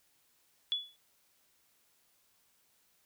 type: tone with exponential decay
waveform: sine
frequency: 3416 Hz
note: G#7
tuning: 48 cents sharp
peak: -26 dBFS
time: 0.72-0.96 s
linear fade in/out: 0 ms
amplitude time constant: 51 ms
effects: white hiss -71 dBFS RMS until 3.05 s